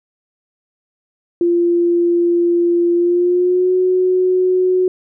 sine tone with pitch glide, 345.3 to 368 Hz, F4 to F#4, -20 to -9 cents, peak -11 dBFS, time 1.41-4.88 s, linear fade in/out 2 ms, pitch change +111 cents, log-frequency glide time 2.94-3.73 s, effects none

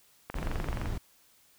click train, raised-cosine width 0.5 ms, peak -21 dBFS, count 14, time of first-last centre 0.3-0.858 s, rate 23.3 Hz
brown noise, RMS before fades -33 dBFS, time 0.35-0.98 s, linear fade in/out 5 ms
effects white hiss -63 dBFS RMS until 1.58 s

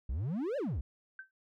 triangle exponential two-way sweep, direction up then down, 54.8 to 613 to 54.8 Hz, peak -30 dBFS, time 0.09-0.81 s, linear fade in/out 5 ms, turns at 0.57 s
sine tone with exponential decay, 1548 Hz, G6, 22 cents flat, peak -39 dBFS, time 1.19-1.31 s, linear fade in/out 2 ms, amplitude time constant 24 ms
effects none

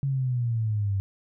sine exponential sweep, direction down, 140 to 96.3 Hz, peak -23 dBFS, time 0.03-1 s, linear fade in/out 0 ms, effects none

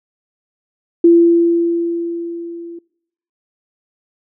sine tone with level ramp, 339.4 Hz, F4, 49 cents flat, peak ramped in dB -4 to -29 dBFS, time 1.04-2.79 s, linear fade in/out 5 ms, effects noise-tail reverb RT60 0.8 s tail -25 dB re dry

